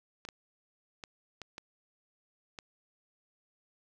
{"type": "clicks", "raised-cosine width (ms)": 0.2, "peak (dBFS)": -25, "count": 6, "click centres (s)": [0.251, 0.288, 1.038, 1.417, 1.581, 2.588], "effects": []}